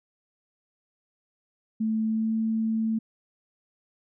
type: tone with pitch glide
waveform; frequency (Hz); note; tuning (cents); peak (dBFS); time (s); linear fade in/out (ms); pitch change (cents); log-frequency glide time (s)
sine; 220 to 222.3; A3 to A3; 0 to +18; -23; 1.8-2.99; 10; +18; 2.05-2.34
effects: none